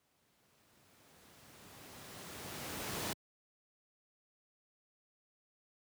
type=noise with exponential growth; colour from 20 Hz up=pink; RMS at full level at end=-37 dBFS; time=0-3.13 s; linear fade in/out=1 ms; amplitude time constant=680 ms; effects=high-pass 100 Hz 12 dB/octave